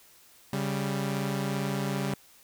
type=tone pair together; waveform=sawtooth; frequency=138.59 / 196.53 Hz; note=C#3 / G3; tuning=0 / +5 cents; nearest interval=tritone; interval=605 cents; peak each=-27 dBFS; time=0.53-2.14 s; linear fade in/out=2 ms; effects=white hiss -57 dBFS RMS until 2.43 s